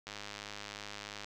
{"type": "click train", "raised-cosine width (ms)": 0.2, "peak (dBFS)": -25, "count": 122, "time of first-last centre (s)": [0.07, 1.245], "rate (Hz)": 103, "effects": []}